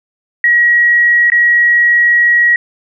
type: tone with dropouts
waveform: sine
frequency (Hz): 1907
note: A#6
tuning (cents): +39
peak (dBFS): -6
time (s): 0.44-2.56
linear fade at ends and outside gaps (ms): 2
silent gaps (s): 1.301-1.319
effects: none